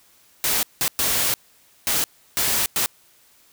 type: noise bursts at uneven times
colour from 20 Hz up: white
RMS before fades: -21 dBFS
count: 6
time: 0.44-0.63 / 0.81-0.88 / 0.99-1.34 / 1.87-2.04 / 2.37-2.66 / 2.76-2.86 s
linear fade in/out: 0 ms
effects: white hiss -56 dBFS RMS until 3.52 s